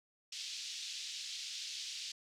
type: band-pass noise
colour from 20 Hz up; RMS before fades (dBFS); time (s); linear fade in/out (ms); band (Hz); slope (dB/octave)
pink; -44; 0.32-2.12; 5; 3100 to 6200; 24
effects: none